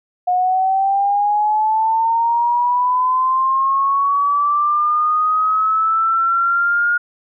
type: linear sweep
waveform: sine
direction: up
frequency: 719 to 1429 Hz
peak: -13 dBFS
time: 0.27-6.98 s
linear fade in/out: 10 ms
effects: none